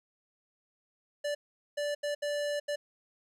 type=tone bursts at uneven times; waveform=square; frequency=584 Hz; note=D5; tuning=10 cents flat; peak=-31 dBFS; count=5; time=1.24-1.35 / 1.77-1.95 / 2.03-2.15 / 2.22-2.6 / 2.68-2.76 s; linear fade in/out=10 ms; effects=low-pass 9000 Hz 12 dB/octave + 12-bit